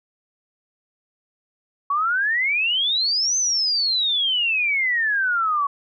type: exponential two-way sweep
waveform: sine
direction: up then down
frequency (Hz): 1108.7 to 6272 to 1108.7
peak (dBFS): -18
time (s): 1.9-5.67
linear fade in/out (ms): 5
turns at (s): 3.37
effects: none